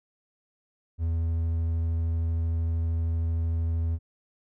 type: tone with vibrato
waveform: triangle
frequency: 82.41 Hz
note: E2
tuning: in tune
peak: -22 dBFS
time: 0.98-3.99 s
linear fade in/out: 50 ms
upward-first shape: triangle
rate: 13 Hz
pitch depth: 11 cents each way
effects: none